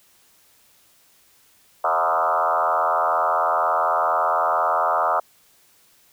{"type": "tone with frequency modulation", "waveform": "sine", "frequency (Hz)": 966, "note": "B5", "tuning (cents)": -39, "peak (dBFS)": -17, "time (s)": [1.84, 5.2], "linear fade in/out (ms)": 5, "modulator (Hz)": 82.1, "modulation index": 4.6, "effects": ["white hiss -57 dBFS RMS until 6.12 s"]}